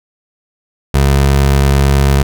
25% pulse tone, 69.1 Hz, C#2, 5 cents flat, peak -4 dBFS, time 0.94-2.23 s, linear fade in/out 5 ms, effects none

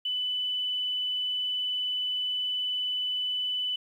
sine tone, 2993 Hz, F#7, 19 cents sharp, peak -27 dBFS, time 0.05-3.76 s, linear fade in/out 5 ms, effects 10-bit

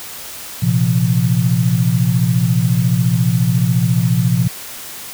sine chord, Bb suspended second, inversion none, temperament equal with one note detuned, 116.54 / 130.81 / 172.11 Hz, Bb2 / C3 / F3, 0 / 0 / -25 cents, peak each -16 dBFS, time 0.62-4.48 s, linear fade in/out 10 ms, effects white hiss -31 dBFS RMS until 5.13 s

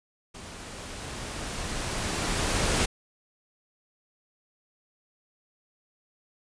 pink noise with level ramp, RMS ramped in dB -43 to -24 dBFS, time 0.34-2.86 s, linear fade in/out 10 ms, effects resampled to 22050 Hz

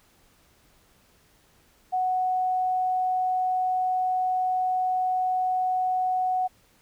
sine tone, 740 Hz, F#5, in tune, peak -22 dBFS, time 1.92-6.48 s, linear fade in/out 20 ms, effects pink hiss -61 dBFS RMS until 6.81 s

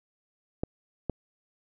clicks, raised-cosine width 2 ms, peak -15 dBFS, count 2, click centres 0.635 / 1.097 s, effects none

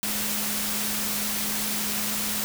sine tone in noise, 210 Hz, G#3, 19 cents sharp, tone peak -35 dBFS, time 0.03-2.44 s, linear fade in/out 0 ms, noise white, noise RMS -28 dBFS, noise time 0.03-2.44 s, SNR -10 dB, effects none

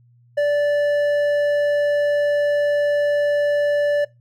sine tone with hard clipping, 583 Hz, D5, 13 cents flat, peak -17 dBFS, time 0.37-4.05 s, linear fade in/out 10 ms, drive 6 dB, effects noise-tail reverb RT60 0.2 s tail -21 dB re dry + added 120 Hz sine -51 dBFS peak until 4.2 s

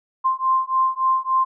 sine beating tone pair, 1046.5 / 1050 Hz, C6 / C6, 0 / +6 cents, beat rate 3.5 Hz, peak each -20 dBFS, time 0.24-1.45 s, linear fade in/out 20 ms, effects none

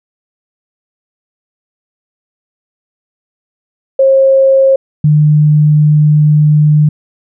sine tone pair in turn, 537 / 150.69 Hz, C5 / D3, +45 / +45 cents, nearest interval octave + minor seventh, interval 2200 cents, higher first, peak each -4 dBFS, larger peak neither, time 3.99-4.76 / 5.04-6.89 s, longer second, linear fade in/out 5 ms, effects none

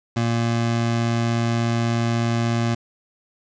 25% pulse tone, 116.54 Hz, A#2, in tune, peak -15 dBFS, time 0.16-2.75 s, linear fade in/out 10 ms, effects resampled to 16000 Hz + 7-bit

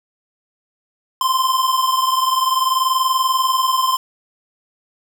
square tone pair together, 1035 / 1055.5 Hz, C6 / C6, -19 / +15 cents, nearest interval unison, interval 34 cents, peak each -17 / -21 dBFS, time 1.21-3.97 s, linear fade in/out 2 ms, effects none

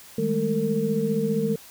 sine tone cluster, 158.5 / 203.2 / 218.2 / 453.7 Hz, D#3 / G#3 / A3 / A#4, +32 / -38 / -14 / -47 cents, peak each -29 / -27 / -27 / -25 dBFS, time 0.18-1.56 s, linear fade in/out 5 ms, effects white hiss -47 dBFS RMS until 1.7 s

